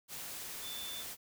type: tone in noise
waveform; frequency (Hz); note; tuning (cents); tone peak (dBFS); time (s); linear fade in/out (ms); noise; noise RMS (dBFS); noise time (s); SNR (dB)
sine; 3520; A7; 0; -43; 0.61-1.05; 50; white; -44; 0.08-1.17; -2
effects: none